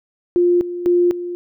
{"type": "tone with tremolo", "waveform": "sine", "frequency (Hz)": 351.8, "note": "F4", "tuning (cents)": 13, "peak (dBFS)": -11, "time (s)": [0.36, 1.35], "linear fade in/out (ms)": 0, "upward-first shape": "square", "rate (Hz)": 2, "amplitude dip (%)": 75, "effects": []}